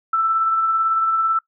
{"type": "tone with tremolo", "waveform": "sine", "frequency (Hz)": 1326, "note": "E6", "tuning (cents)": 10, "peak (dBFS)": -14, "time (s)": [0.13, 1.39], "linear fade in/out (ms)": 5, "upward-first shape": "sine", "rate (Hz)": 18, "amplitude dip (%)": 30, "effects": ["noise-tail reverb RT60 0.1 s tail -20 dB re dry"]}